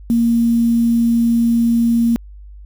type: tone with quantisation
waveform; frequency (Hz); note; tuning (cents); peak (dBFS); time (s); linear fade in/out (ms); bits
sine; 233.1; A#3; 0; -11; 0.1-2.16; 0; 6
effects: added 50 Hz sine -34 dBFS peak until 2.65 s